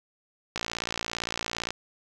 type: click train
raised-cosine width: 0.2 ms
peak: -12 dBFS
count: 67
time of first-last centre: 0.56-1.706 s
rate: 57.6 Hz
effects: none